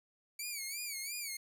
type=tone with vibrato; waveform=10% pulse; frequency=2282 Hz; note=C#7; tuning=50 cents sharp; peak=-30 dBFS; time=0.39-1.37 s; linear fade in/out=5 ms; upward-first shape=sine; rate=2.9 Hz; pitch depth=120 cents each way; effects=none